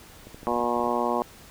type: clicks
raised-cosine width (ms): 2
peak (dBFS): -29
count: 12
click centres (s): 0.27 / 0.345 / 0.431 / 0.474 / 0.518 / 0.563 / 0.602 / 0.639 / 0.767 / 0.798 / 0.839 / 0.871
type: harmonic tone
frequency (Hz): 120.2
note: B2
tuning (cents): -46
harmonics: 2 / 3 / 4 / 5 / 6 / 7 / 8 / 9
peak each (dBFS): -31 / -31 / -31 / -31 / -31 / -31 / -31 / -31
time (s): 0.47-1.22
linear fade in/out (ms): 0
effects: pink hiss -49 dBFS RMS until 1.5 s